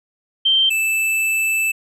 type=tone pair in turn; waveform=sine / square; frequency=3136 / 2637 Hz; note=G7 / E7; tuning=0 / 0 cents; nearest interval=minor third; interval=300 cents; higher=first; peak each=-12 / -17 dBFS; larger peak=first; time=0.45-0.7 / 0.7-1.72 s; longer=second; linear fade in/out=10 ms; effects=resampled to 32000 Hz